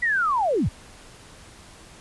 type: linear sweep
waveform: sine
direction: down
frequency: 1979 to 49.08 Hz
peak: -19 dBFS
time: 0.02-0.69 s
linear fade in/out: 10 ms
effects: pink hiss -47 dBFS RMS until 2 s + resampled to 24000 Hz